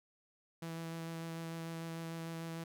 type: tone with vibrato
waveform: sawtooth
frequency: 164.81 Hz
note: E3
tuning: in tune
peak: -37 dBFS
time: 0.62-2.64 s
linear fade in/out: 5 ms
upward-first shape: square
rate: 6.7 Hz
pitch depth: 8 cents each way
effects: none